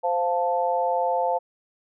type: chord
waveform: sine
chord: F major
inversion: second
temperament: equal with one note detuned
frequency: 520.2 / 698.5 / 880 Hz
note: C5 / F5 / A5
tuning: -10 / 0 / 0 cents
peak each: -25 dBFS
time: 0.03-1.39 s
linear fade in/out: 20 ms
effects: none